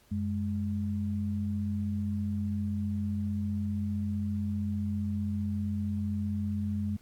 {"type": "tone pair together", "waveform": "sine", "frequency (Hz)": [92.42, 207.7], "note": ["F#2", "G#3"], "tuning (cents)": [-1, 0], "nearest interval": "octave + major second", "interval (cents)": 1401, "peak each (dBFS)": [-32, -31], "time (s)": [0.11, 6.97], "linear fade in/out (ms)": 10, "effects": ["pink hiss -63 dBFS RMS until 7.01 s", "AAC 64 kbps"]}